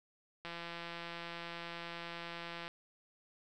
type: click train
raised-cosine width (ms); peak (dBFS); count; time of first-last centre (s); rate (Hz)
0.3; -28; 380; 0.45-2.679; 170
effects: none